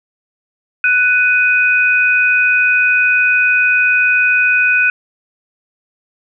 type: tone pair together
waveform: sine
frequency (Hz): 1486.5 / 2500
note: F#6 / D#7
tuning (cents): +8 / +8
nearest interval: major sixth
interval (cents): 900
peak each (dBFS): -12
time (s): 0.84-4.9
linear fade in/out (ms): 2
effects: none